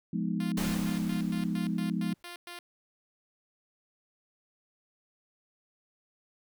sine chord, F half-diminished seventh, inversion none, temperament equal, 174.61 / 207.7 / 246.9 / 311.1 Hz, F3 / Ab3 / Cb4 / Eb4, 0 / 0 / 0 / 0 cents, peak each -32 / -32 / -36 / -38 dBFS, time 0.13-2.14 s, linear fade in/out 5 ms
5% pulse tone bursts, 349.2 Hz, F4, in tune, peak -30 dBFS, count 10, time 0.4-2.59 s, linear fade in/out 2 ms, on 120 ms, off 110 ms
pink noise with exponential decay, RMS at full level -34 dBFS, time 0.57-2.23 s, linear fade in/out 5 ms, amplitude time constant 360 ms
effects none

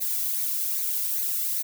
violet noise with flanger, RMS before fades -27 dBFS, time 0-1.63 s, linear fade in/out 20 ms, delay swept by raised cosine 0.47 to 1.47 ms, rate 2.5 Hz, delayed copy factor +0.5, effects none

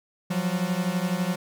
45% pulse beating tone pair, 174.61 / 186.61 Hz, F3 / F#3, 0 / +15 cents, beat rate 12 Hz, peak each -27 dBFS, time 0.3-1.36 s, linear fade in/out 10 ms, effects none

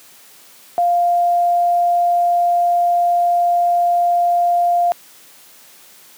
sine tone, 698.5 Hz, F5, in tune, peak -12 dBFS, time 0.78-4.92 s, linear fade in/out 0 ms, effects white hiss -45 dBFS RMS until 6.17 s + high-pass 150 Hz 12 dB/octave

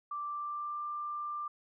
sine tone with pitch glide, 1174 to 1187 Hz, D6 to D6, -1 to +18 cents, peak -35 dBFS, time 0.11-1.48 s, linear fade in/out 5 ms, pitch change +19 cents, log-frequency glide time 0.26-0.83 s, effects none

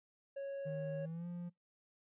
triangle tone, 553 Hz, C#5, 4 cents flat, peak -38 dBFS, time 0.36-1.06 s, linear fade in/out 10 ms
triangle tone with pitch glide, 155.56 to 174.61 Hz, D#3 to F3, 0 to 0 cents, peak -39 dBFS, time 0.65-1.5 s, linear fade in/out 20 ms, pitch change +200 cents, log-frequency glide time 0.98-1.27 s
effects noise-tail reverb RT60 0.2 s tail -26 dB re dry + resampled to 8000 Hz

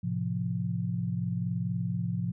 sine chord, F major, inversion first, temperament equal, 110 / 130.81 / 174.61 Hz, A2 / C3 / F3, 0 / 0 / 0 cents, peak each -33 / -34 / -31 dBFS, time 0.03-2.32 s, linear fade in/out 10 ms, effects none

